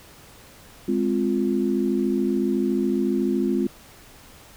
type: chord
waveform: sine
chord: F minor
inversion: first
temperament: equal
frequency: 207.7 / 261.6 / 349.2 Hz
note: Ab3 / C4 / F4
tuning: 0 / 0 / 0 cents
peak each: -24 dBFS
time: 0.88-3.67 s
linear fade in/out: 5 ms
effects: pink hiss -48 dBFS RMS until 4.56 s